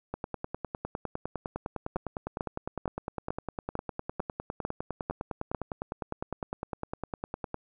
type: two click trains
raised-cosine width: 1 ms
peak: -16 / -19 dBFS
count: 9 / 74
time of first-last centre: 1.96-5.547 / 0.14-7.544 s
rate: 2.23 / 9.86 Hz
effects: none